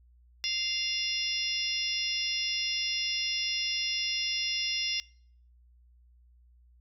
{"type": "harmonic tone with a mistuned harmonic", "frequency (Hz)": 698, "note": "F5", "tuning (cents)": -1, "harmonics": [3, 4, 5, 6, 7, 8], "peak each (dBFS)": [-38, -34, -35, -42, -33, -36], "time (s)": [0.44, 5], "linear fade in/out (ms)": 0, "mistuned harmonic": 7, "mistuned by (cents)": 69, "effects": ["noise-tail reverb RT60 0.6 s tail -25 dB re dry", "added 60 Hz sine -57 dBFS peak until 6.8 s"]}